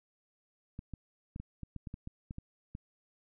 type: clicks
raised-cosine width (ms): 5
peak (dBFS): -29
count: 12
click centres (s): 0.791 / 0.937 / 1.361 / 1.4 / 1.633 / 1.763 / 1.872 / 1.941 / 2.074 / 2.309 / 2.384 / 2.751
effects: none